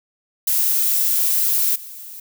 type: noise with level steps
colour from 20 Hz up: violet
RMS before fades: -18 / -36 dBFS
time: 0.47-2.2 s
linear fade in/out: 5 ms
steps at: 1.75 s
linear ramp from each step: 10 ms
effects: none